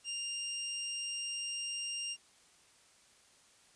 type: tone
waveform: 20% pulse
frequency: 2797 Hz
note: F7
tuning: 2 cents sharp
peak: -32 dBFS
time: 0.04-2.17 s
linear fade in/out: 50 ms
effects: white hiss -64 dBFS RMS until 3.75 s + resampled to 22050 Hz